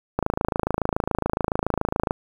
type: click train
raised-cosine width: 1 ms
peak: -7 dBFS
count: 53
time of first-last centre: 0.19-2.109 s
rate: 27.1 Hz
effects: 7-bit